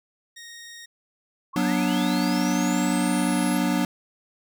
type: tone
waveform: 15% pulse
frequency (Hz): 1864.7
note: A#6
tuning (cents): 0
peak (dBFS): -34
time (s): 0.36-0.86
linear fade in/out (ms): 10
type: linear sweep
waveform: sine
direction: up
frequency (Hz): 1012 to 11390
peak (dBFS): -35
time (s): 1.53-3.58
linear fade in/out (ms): 10
type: chord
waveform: square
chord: B minor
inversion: second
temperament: equal with one note detuned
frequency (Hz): 185 / 242.3 / 293.7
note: F#3 / B3 / D4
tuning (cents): 0 / -33 / 0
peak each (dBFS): -26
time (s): 1.56-3.85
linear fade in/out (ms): 2
effects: none